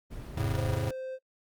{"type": "noise", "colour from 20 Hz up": "brown", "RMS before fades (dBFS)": -40, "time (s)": [0.1, 0.79], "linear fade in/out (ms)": 20}
{"type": "chord", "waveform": "square", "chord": "F augmented", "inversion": "none", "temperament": "just", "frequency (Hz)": [87.31, 109.13, 136.42], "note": ["F2", "A2", "C#3"], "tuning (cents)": [0, -14, -27], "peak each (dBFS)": [-35, -32, -34], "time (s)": [0.37, 0.91], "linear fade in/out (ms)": 5}
{"type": "tone", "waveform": "triangle", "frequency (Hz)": 521, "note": "C5", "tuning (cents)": -7, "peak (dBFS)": -33, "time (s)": [0.54, 1.19], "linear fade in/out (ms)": 50}
{"effects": ["noise-tail reverb RT60 0.1 s tail -22 dB re dry", "Opus 24 kbps"]}